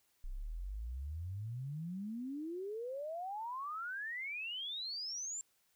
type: exponential sweep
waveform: sine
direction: up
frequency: 30 to 7459 Hz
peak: -39 dBFS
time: 0.24-5.41 s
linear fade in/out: 0 ms
effects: white hiss -75 dBFS RMS until 5.75 s